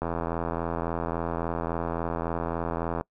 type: click train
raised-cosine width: 1 ms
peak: -15 dBFS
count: 251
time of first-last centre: 0.02-3.01 s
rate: 83.6 Hz
effects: noise-tail reverb RT60 0.1 s tail -25 dB re dry